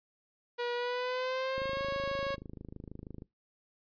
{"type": "tone with pitch glide", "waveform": "sawtooth", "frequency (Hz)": [482.1, 550.6], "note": ["B4", "C#5"], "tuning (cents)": [-42, -12], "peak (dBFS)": -28, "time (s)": [0.58, 2.36], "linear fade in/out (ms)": 20, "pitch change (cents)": 230, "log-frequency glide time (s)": [0.74, 1.86]}
{"type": "click train", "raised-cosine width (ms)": 3, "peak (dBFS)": -31, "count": 44, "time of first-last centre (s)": [1.58, 3.221], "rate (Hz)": 26.2}
{"effects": ["noise-tail reverb RT60 0.2 s tail -23 dB re dry", "resampled to 11025 Hz"]}